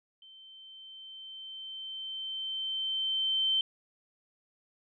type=tone with level ramp; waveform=sine; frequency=3100 Hz; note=G7; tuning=20 cents flat; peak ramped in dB=-51 to -24 dBFS; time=0.22-3.61 s; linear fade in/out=2 ms; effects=none